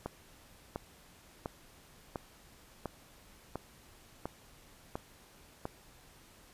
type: click train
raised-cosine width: 1 ms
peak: -22 dBFS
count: 9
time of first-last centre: 0.06-5.654 s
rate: 1.43 Hz
effects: pink hiss -59 dBFS RMS until 6.53 s + resampled to 32000 Hz